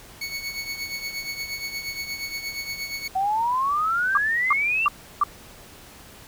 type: tone with tremolo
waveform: 25% pulse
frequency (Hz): 2217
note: C#7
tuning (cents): 0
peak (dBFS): -23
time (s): 0.21-3.08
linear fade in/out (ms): 5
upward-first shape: triangle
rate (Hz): 8.5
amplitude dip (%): 70
type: exponential sweep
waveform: sine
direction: up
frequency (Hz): 747 to 2774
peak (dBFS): -20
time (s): 3.15-4.87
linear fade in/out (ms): 10
type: tone bursts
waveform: sine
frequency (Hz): 1174.7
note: D6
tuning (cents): 0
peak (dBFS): -15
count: 4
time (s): 4.15-5.236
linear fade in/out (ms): 2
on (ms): 24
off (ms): 330
effects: pink hiss -46 dBFS RMS until 6.27 s